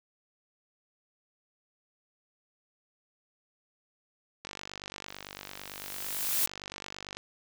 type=click train; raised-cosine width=0.2 ms; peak=-22 dBFS; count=134; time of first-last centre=4.45-7.17 s; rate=48.9 Hz
type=noise with exponential growth; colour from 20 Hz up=blue; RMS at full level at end=-26 dBFS; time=5.08-6.46 s; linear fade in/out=0 ms; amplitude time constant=300 ms
effects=none